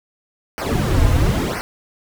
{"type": "noise with flanger", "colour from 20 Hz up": "brown", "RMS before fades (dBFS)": -17, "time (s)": [0.58, 1.61], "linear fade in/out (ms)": 0, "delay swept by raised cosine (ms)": [0.27, 5.37], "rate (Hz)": 1, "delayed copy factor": -1, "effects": []}